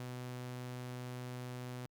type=tone; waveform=sawtooth; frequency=124.9 Hz; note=B2; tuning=20 cents sharp; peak=-38 dBFS; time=0-1.86 s; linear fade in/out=0 ms; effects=Opus 48 kbps